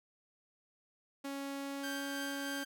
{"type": "tone with pitch glide", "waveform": "sawtooth", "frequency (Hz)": [277.2, 279.1], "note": ["C#4", "C#4"], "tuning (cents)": [0, 12], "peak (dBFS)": -35, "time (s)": [1.24, 2.64], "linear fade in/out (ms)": 10, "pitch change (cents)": 12, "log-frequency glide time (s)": [1.53, 2.06]}
{"type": "tone with tremolo", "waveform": "sawtooth", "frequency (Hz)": 1576, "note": "G6", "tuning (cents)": 9, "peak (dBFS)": -36, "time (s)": [1.83, 2.65], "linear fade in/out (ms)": 10, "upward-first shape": "sine", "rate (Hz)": 3.2, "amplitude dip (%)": 30}
{"effects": []}